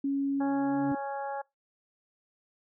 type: tone with pitch glide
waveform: sine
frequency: 277.2 to 280.4 Hz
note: C#4 to C#4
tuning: 0 to +20 cents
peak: -26 dBFS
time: 0.04-0.95 s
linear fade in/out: 5 ms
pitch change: +20 cents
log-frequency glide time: 0.69-0.76 s
type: tone with exponential growth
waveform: triangle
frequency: 138.59 Hz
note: C#3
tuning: in tune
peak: -33 dBFS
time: 0.09-0.92 s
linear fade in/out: 0 ms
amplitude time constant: 180 ms
type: harmonic tone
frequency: 277.2 Hz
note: C#4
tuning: in tune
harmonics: 2 / 3 / 4 / 5 / 6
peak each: -37 / -34 / -46 / -46 / -46 dBFS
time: 0.4-1.42 s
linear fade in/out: 10 ms
effects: noise-tail reverb RT60 0.2 s tail -23 dB re dry